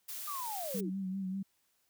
blue noise, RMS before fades -42 dBFS, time 0.08-0.81 s, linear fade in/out 10 ms
sine linear sweep, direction down, 1225 to 277.2 Hz, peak -38 dBFS, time 0.27-0.9 s, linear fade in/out 10 ms
sine tone with vibrato, 190.6 Hz, G3, 48 cents flat, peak -34 dBFS, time 0.74-1.43 s, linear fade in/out 10 ms, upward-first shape sine, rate 5.1 Hz, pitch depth 47 cents each way
effects white hiss -75 dBFS RMS until 1.89 s

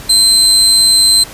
30% pulse tone, 4101 Hz, C8, 36 cents flat, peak -3 dBFS, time 0.09-1.24 s, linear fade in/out 10 ms, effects pink hiss -31 dBFS RMS until 1.33 s + resampled to 32000 Hz

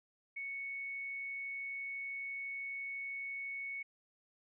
sine tone, 2217 Hz, C#7, in tune, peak -39 dBFS, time 0.36-3.83 s, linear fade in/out 10 ms, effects none

